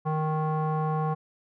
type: tone with low-pass filter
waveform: square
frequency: 155.56 Hz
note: D#3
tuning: in tune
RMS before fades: -27 dBFS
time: 0.05-1.15 s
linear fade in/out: 20 ms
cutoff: 960 Hz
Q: 6.8
effects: none